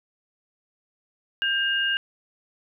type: tone pair together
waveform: sine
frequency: 1593 / 2838 Hz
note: G6 / F7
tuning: +27 / +27 cents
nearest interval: minor seventh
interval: 1000 cents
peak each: -24 dBFS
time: 1.42-1.97 s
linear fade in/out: 0 ms
effects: none